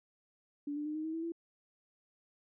sine tone with pitch steps, 289.3 / 296.4 / 303.7 / 311.1 / 318.8 / 326.6 / 334.6 Hz, D4 / D4 / D#4 / D#4 / D#4 / E4 / E4, -26 / +16 / -42 / 0 / +42 / -16 / +26 cents, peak -35 dBFS, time 0.67-1.321 s, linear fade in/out 5 ms, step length 93 ms, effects none

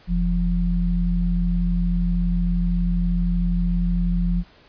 sine tone pair together, 43.65 / 174.61 Hz, F1 / F3, 0 / 0 cents, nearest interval 2 octaves, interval 2400 cents, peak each -20 / -21 dBFS, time 0.07-4.44 s, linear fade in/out 50 ms, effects pink hiss -52 dBFS RMS until 4.68 s + resampled to 11025 Hz

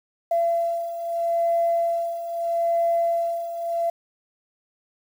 sine beating tone pair, 677 / 677.78 Hz, E5 / E5, +46 / +48 cents, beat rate 0.78 Hz, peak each -26 / -21 dBFS, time 0.31-3.9 s, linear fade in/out 5 ms, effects tanh soft clip ceiling -13 dBFS + 8-bit

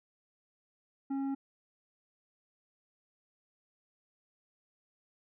triangle tone with tanh clipping, 273.2 Hz, C#4, 25 cents flat, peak -33 dBFS, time 1.1-1.35 s, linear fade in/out 10 ms, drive 12 dB, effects none

